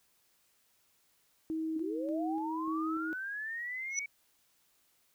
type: tone with tremolo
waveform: sine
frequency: 319.2 Hz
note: D#4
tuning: 44 cents sharp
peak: -32 dBFS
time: 1.5-3.13 s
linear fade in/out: 0 ms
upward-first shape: square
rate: 1.7 Hz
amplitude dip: 30%
type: linear sweep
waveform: sine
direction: up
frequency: 293.7 to 2283 Hz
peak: -36 dBFS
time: 1.76-4.06 s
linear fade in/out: 5 ms
type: tone with exponential growth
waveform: sine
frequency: 5920 Hz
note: F#8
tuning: in tune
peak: -26 dBFS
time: 3.9-3.99 s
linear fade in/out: 1 ms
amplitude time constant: 19 ms
effects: white hiss -71 dBFS RMS until 5.14 s